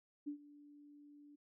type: tone with ADSR envelope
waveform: sine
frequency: 291.4 Hz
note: D4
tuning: 13 cents flat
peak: -38 dBFS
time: 0.26-1.36 s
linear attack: 19 ms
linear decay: 94 ms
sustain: -19 dB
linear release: 12 ms
effects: none